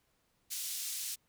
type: band-pass noise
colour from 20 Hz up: white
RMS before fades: -39 dBFS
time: 0.5-1.16 s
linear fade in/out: 20 ms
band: 3800 to 12000 Hz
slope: 12 dB/octave
effects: pink hiss -75 dBFS RMS until 1.28 s